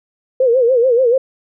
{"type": "tone with vibrato", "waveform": "sine", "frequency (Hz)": 493.9, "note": "B4", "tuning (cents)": 0, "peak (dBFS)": -9, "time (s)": [0.4, 1.18], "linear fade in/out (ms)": 5, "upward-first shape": "sine", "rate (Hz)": 6.9, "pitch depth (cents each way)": 130, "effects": []}